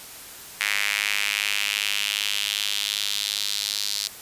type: tone with high-pass filter sweep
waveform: square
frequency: 51.3 Hz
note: G#1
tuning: 21 cents flat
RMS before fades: -26 dBFS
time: 0.6-4.08 s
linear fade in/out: 5 ms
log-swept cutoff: 2100 to 4400 Hz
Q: 2.8
effects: white hiss -41 dBFS RMS until 4.21 s + resampled to 32000 Hz